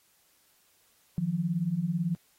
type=beating tone pair; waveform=sine; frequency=158 / 176 Hz; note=D#3 / F3; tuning=+27 / +14 cents; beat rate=18 Hz; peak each=-31 / -28 dBFS; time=1.18-2.15 s; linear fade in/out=0 ms; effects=white hiss -66 dBFS RMS until 2.38 s + AAC 48 kbps